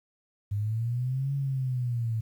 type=linear two-way sweep; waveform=sine; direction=up then down; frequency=100 to 140.4 to 110.3 Hz; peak=-26 dBFS; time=0.51-2.21 s; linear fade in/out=10 ms; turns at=1.34 s; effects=10-bit